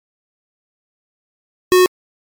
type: tone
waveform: square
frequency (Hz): 365.8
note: F#4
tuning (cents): -20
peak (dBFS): -8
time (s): 1.72-1.86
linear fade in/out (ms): 0
effects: MP3 96 kbps